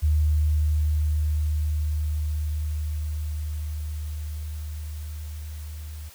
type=tone with level ramp; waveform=sine; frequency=76 Hz; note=D#2; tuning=40 cents flat; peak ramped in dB=-17 to -34 dBFS; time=0.02-6.1 s; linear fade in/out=20 ms; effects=white hiss -49 dBFS RMS until 6.14 s